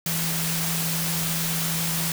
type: tone in noise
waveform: sine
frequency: 164.81 Hz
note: E3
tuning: in tune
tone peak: -28 dBFS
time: 0.06-2.12 s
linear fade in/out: 2 ms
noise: white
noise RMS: -27 dBFS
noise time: 0.06-2.12 s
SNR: -4 dB
effects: none